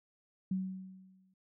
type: tone with exponential decay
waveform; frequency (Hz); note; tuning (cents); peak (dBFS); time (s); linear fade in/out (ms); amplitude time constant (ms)
sine; 188.2; F#3; +30; -29; 0.51-1.34; 5; 180
effects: none